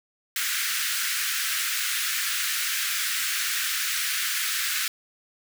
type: high-pass noise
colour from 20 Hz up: pink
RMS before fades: -27 dBFS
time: 0.36-4.88 s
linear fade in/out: 2 ms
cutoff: 1400 Hz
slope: 48 dB/octave
effects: none